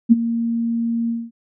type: tone with ADSR envelope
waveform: sine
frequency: 231.7 Hz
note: A#3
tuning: 10 cents flat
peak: -4 dBFS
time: 0.09-1.31 s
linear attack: 30 ms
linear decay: 23 ms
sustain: -14 dB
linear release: 220 ms
effects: none